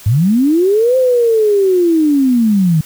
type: linear two-way sweep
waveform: sine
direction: up then down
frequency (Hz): 94 to 523.3 to 150.3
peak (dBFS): -8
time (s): 0.06-2.81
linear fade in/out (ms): 5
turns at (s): 0.97
effects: white hiss -37 dBFS RMS until 2.85 s